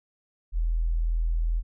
sine tone, 41.2 Hz, E1, in tune, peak -22 dBFS, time 0.52-1.63 s, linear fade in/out 50 ms, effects none

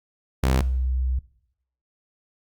sawtooth / sine tone pair in turn, 65.2 / 63.82 Hz, C2 / C2, -5 / -43 cents, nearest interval unison, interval 38 cents, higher first, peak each -14 / -21 dBFS, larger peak first, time 0.43-0.61 / 0.61-1.19 s, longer second, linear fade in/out 5 ms, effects noise-tail reverb RT60 0.7 s tail -19 dB re dry + Opus 48 kbps

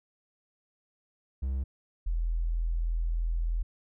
triangle / sine tone pair in turn, 66 / 41.58 Hz, C2 / E1, +16 / +16 cents, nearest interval minor sixth, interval 800 cents, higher first, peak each -26 dBFS, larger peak neither, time 1.42-1.64 / 2.06-3.63 s, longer second, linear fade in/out 10 ms, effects none

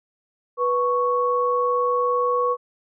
sine tone pair together, 491.2 / 1108.7 Hz, B4 / C#6, -9 / 0 cents, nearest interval octave + major second, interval 1409 cents, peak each -21 dBFS, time 0.57-2.57 s, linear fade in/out 50 ms, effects none

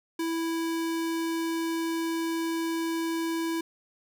square tone, 329.6 Hz, E4, in tune, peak -28 dBFS, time 0.19-3.61 s, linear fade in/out 5 ms, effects none

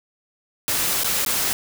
white noise with dropouts, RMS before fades -22 dBFS, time 0.68-1.53 s, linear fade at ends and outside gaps 0 ms, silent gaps 1.035-1.044 / 1.249-1.262 s, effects none

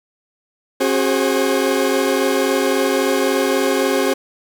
40% pulse tone cluster, 270 / 372.3 / 416 / 533 Hz, C#4 / F#4 / G#4 / C5, -45 / +11 / +3 / +32 cents, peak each -20 dBFS, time 0.8-4.14 s, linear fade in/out 10 ms, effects none

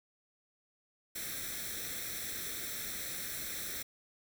white noise with comb filter, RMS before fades -40 dBFS, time 1.15-3.83 s, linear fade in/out 10 ms, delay 0.52 ms, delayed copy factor +0.75, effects none

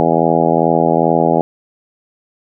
harmonic tone, 82.41 Hz, E2, in tune, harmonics 2 / 3 / 4 / 5 / 6 / 7 / 8 / 9 / 10, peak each -19 / -19 / -19 / -19 / -19 / -19 / -19 / -19 / -19 dBFS, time 0-1.41 s, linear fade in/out 0 ms, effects none

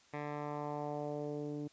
10% pulse tone with low-pass filter sweep, 147.5 Hz, D3, 8 cents sharp, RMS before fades -40 dBFS, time 0.13-1.68 s, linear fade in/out 10 ms, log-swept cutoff 1900 to 310 Hz, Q 1.9, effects white hiss -65 dBFS RMS until 1.72 s + resampled to 16000 Hz

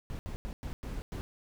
brown noise bursts at uneven times, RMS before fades -38 dBFS, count 6, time 0.1-0.19 / 0.26-0.36 / 0.45-0.53 / 0.63-0.73 / 0.83-1.02 / 1.12-1.21 s, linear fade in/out 0 ms, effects none

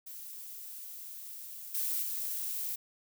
violet noise with level steps, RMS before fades -45 / -33 / -36 dBFS, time 0.06-2.76 s, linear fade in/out 10 ms, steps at 1.74 / 2.02 s, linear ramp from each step 10 ms, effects none

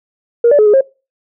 sine tone with pitch steps, 471.4 / 580 / 425.8 / 417.3 / 537 Hz, A#4 / D5 / G#4 / G#4 / C5, +19 / -22 / +43 / +8 / +45 cents, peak -4 dBFS, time 0.44-0.81 s, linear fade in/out 5 ms, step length 74 ms, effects noise-tail reverb RT60 0.3 s tail -24 dB re dry + tanh soft clip ceiling -1 dBFS

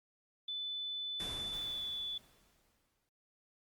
sine tone with pitch glide, 3500 to 3460 Hz, A7 to A7, -10 to -30 cents, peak -37 dBFS, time 0.48-2.18 s, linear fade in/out 5 ms, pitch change -20 cents, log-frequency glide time 1.52-1.83 s
pink noise with exponential decay, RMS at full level -43 dBFS, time 1.2-3.09 s, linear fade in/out 2 ms, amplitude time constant 410 ms
effects noise-tail reverb RT60 0.8 s tail -26 dB re dry + Opus 32 kbps

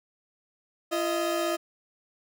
30% pulse tone pair together, 340.9 / 626 Hz, F4 / D#5, -42 / +10 cents, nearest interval major seventh, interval 1052 cents, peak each -26 dBFS, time 0.91-1.57 s, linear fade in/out 20 ms, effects none

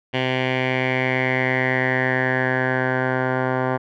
10% pulse tone with low-pass filter sweep, 129 Hz, C3, 24 cents flat, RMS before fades -21 dBFS, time 0.13-3.78 s, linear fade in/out 20 ms, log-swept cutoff 2700 to 1300 Hz, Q 5.5, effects none

